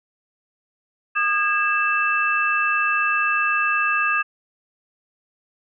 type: tone cluster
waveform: sine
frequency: 1223 / 1638 / 2646 Hz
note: D#6 / G#6 / E7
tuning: -30 / -24 / +6 cents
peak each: -22 dBFS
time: 1.15-4.23 s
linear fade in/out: 20 ms
effects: none